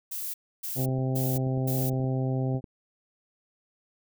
violet noise bursts, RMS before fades -34 dBFS, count 4, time 0.11-1.9 s, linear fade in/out 10 ms, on 230 ms, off 290 ms
harmonic tone, 130.81 Hz, C3, in tune, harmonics 1 / 2 / 3 / 4 / 5 / 6, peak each -26 / -32 / -36 / -38 / -40 / -42 dBFS, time 0.75-2.61 s, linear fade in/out 50 ms
clicks, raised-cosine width 3 ms, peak -29 dBFS, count 10, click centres 0.888 / 0.986 / 1.356 / 1.47 / 1.576 / 1.933 / 2.001 / 2.043 / 2.548 / 2.642 s
effects none

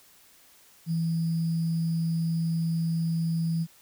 sine tone with sample-and-hold, 164.81 Hz, E3, in tune, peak -24 dBFS, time 0.86-3.67 s, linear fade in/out 50 ms, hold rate 4900 Hz, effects white hiss -57 dBFS RMS until 3.81 s

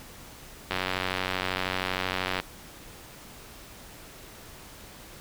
click train, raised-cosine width 0.3 ms, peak -11 dBFS, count 158, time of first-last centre 0.71-2.4 s, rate 92.9 Hz, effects pink hiss -47 dBFS RMS until 5.2 s

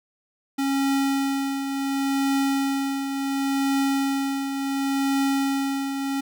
square tone with tremolo, 274.1 Hz, C#4, 19 cents flat, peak -20 dBFS, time 0.58-6.21 s, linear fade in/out 10 ms, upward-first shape triangle, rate 0.7 Hz, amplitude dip 55%, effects none

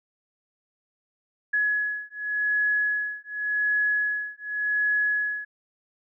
sine beating tone pair, 1688 / 1688.88 Hz, G#6 / G#6, +28 / +29 cents, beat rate 0.88 Hz, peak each -26 dBFS, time 1.53-5.45 s, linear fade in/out 10 ms, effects none

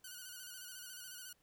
5% pulse tone with vibrato, 1480 Hz, F#6, in tune, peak -37 dBFS, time 0.04-1.33 s, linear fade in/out 5 ms, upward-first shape square, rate 14 Hz, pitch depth 46 cents each way, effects pink hiss -75 dBFS RMS until 1.42 s

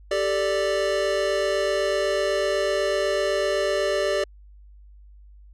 square chord, G suspended second, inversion none, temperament equal, 392 / 440 / 587.3 Hz, G4 / A4 / D5, 0 / 0 / 0 cents, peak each -27 / -30 / -24 dBFS, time 0.11-4.24 s, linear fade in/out 5 ms, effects added 50 Hz sine -45 dBFS peak until 5.53 s + low-pass 7000 Hz 12 dB/octave

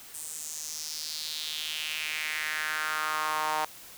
sawtooth tone with high-pass filter sweep, 154.5 Hz, D#3, 12 cents flat, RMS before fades -33 dBFS, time 0.14-3.65 s, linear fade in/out 5 ms, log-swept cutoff 8800 to 850 Hz, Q 3.3, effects white hiss -48 dBFS RMS until 3.97 s

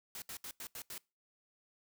white noise bursts at uneven times, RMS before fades -45 dBFS, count 6, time 0.15-0.22 / 0.29-0.37 / 0.44-0.51 / 0.6-0.67 / 0.75-0.82 / 0.9-0.98 s, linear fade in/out 2 ms, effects noise-tail reverb RT60 0.3 s tail -25 dB re dry

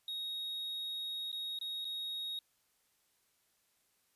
triangle tone with dropouts, 3760 Hz, A#7, 14 cents sharp, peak -36 dBFS, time 0.08-2.39 s, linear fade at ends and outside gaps 2 ms, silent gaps 1.317-1.327 / 1.589-1.612 / 1.846-1.851 s, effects white hiss -75 dBFS RMS until 4.15 s + resampled to 32000 Hz

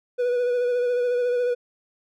triangle tone with vibrato, 490 Hz, B4, 14 cents flat, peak -18 dBFS, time 0.18-1.55 s, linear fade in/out 20 ms, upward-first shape sine, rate 14 Hz, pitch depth 26 cents each way, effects none

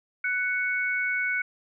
sine tone pair together, 1490 / 2220 Hz, F#6 / C#7, +12 / +2 cents, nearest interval perfect fifth, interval 690 cents, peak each -27 dBFS, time 0.24-1.42 s, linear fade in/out 5 ms, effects none

